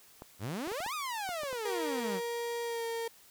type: clicks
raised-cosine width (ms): 1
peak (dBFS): -30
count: 8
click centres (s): 0.221 / 0.674 / 0.717 / 0.804 / 0.863 / 1.291 / 1.434 / 1.529
type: exponential two-way sweep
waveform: sawtooth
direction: up then down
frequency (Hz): 87.31 to 1271 to 175.2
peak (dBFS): -31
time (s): 0.39-2.21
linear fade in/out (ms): 50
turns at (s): 0.94
type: tone with pitch glide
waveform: 35% pulse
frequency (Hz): 470.7 to 459.9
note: A#4 to A#4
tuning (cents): +17 to -23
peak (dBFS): -32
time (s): 1.65-3.08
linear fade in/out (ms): 5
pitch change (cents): -40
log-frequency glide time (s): 2.63-2.85
effects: white hiss -59 dBFS RMS until 3.3 s